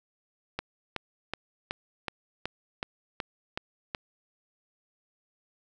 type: click train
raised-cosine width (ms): 0.3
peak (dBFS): -15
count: 10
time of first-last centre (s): 0.59-3.948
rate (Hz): 2.68
effects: none